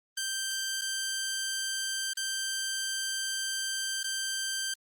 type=tone with dropouts; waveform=10% pulse; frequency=1568 Hz; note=G6; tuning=in tune; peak=-22 dBFS; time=0.17-4.74 s; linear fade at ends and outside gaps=5 ms; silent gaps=0.813-0.817 / 2.135-2.17 / 4.032-4.041 s; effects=Opus 24 kbps